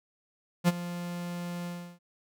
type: tone with ADSR envelope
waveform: 45% pulse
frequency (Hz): 174.61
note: F3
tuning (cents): 0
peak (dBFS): -18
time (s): 0.64-1.99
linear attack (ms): 41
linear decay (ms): 30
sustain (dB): -16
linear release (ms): 330
effects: none